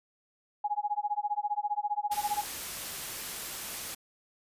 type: tone with tremolo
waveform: sine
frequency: 831 Hz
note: G#5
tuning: 1 cent sharp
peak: -25 dBFS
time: 0.64-2.44 s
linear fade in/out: 5 ms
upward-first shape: sine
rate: 15 Hz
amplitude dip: 100%
type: noise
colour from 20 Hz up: white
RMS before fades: -38 dBFS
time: 2.11-3.95 s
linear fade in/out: 10 ms
effects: resampled to 32000 Hz